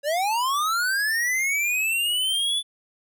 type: linear sweep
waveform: square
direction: up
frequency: 551 to 3491 Hz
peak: -22 dBFS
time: 0.03-2.63 s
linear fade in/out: 50 ms
effects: none